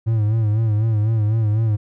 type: tone with vibrato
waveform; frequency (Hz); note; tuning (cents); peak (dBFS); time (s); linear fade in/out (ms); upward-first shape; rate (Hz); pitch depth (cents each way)
triangle; 108.9; A2; -17; -13; 0.06-1.77; 20; sine; 4; 76
effects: none